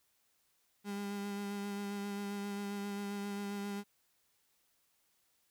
35% pulse tone with vibrato, 201.8 Hz, G#3, 49 cents flat, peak -36 dBFS, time 0.84-3.84 s, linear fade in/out 50 ms, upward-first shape sine, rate 7.5 Hz, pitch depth 17 cents each way, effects white hiss -75 dBFS RMS until 5.5 s

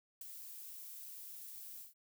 violet noise with ADSR envelope, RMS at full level -44 dBFS, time 0.21-1.94 s, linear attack 4 ms, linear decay 10 ms, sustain -6 dB, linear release 140 ms, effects none

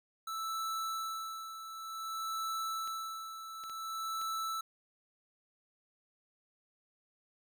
square tone with tremolo, 1318.5 Hz, E6, in tune, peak -35 dBFS, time 0.27-4.61 s, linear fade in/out 5 ms, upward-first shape sine, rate 0.55 Hz, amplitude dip 65%
clicks, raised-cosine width 0.2 ms, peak -35 dBFS, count 4, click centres 2.875 / 3.638 / 3.697 / 4.215 s
effects none

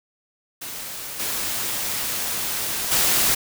white noise with level steps, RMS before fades -33 / -26 / -19 dBFS, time 0.61-3.35 s, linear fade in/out 10 ms, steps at 1.19 / 2.91 s, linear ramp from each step 10 ms, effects none

